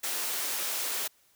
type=high-pass noise; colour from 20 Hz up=white; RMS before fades=-32 dBFS; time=0.03-1.08 s; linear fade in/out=10 ms; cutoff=370 Hz; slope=12 dB/octave; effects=white hiss -65 dBFS RMS until 1.35 s